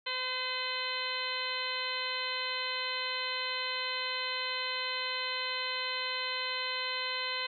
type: harmonic tone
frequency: 511 Hz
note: C5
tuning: 41 cents flat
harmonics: 1 / 2 / 3 / 4 / 5 / 6 / 7 / 8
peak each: -44 / -40 / -42 / -39 / -41 / -39 / -45 / -38 dBFS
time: 0.06-7.47 s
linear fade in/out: 10 ms
effects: none